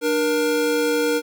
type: tone pair together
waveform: square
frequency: 298.3 / 473.5 Hz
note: D4 / A#4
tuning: +27 / +27 cents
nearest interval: minor sixth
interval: 800 cents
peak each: -24 / -20 dBFS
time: 0.01-1.22 s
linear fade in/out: 50 ms
effects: none